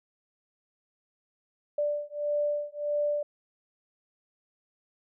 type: beating tone pair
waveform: sine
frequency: 587.3 / 588.9 Hz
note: D5 / D5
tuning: 0 / +5 cents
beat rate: 1.6 Hz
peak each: -30 dBFS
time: 1.78-3.23 s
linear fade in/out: 5 ms
effects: none